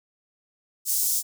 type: high-pass noise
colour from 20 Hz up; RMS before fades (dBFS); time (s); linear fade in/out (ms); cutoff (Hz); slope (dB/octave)
pink; -24; 0.85-1.23; 50; 6200; 24
effects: none